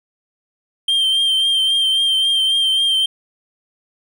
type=tone with vibrato; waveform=triangle; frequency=3161 Hz; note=G7; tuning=14 cents sharp; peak=-12 dBFS; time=0.88-3.06 s; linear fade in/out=5 ms; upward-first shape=triangle; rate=3.7 Hz; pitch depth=33 cents each way; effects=none